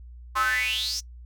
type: tone with high-pass filter sweep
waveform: square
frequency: 117.1 Hz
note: A#2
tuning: 8 cents sharp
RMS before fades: -26 dBFS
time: 0.35-1.01 s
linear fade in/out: 20 ms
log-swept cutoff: 1100 to 6000 Hz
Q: 9.7
effects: noise-tail reverb RT60 0.1 s tail -22 dB re dry + added 60 Hz sine -41 dBFS peak until 1.25 s